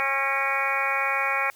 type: harmonic tone with a mistuned harmonic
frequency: 272.2 Hz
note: C#4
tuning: 31 cents flat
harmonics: 2 / 3 / 4 / 5 / 6 / 7 / 8 / 9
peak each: -34 / -31 / -30 / -30 / -33 / -30 / -28 / -31 dBFS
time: 0-1.5 s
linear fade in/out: 0 ms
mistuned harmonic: 8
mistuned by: +48 cents
effects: white hiss -54 dBFS RMS until 1.55 s